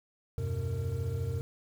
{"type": "tone cluster", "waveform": "triangle", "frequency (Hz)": [81.3, 95.6, 126.7, 459.1], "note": ["E2", "G2", "B2", "A#4"], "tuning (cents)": [-23, -43, 45, -26], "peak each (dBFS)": [-35, -31, -32, -38], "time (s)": [0.38, 1.41], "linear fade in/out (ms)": 0, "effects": ["tanh soft clip ceiling -23 dBFS", "9-bit"]}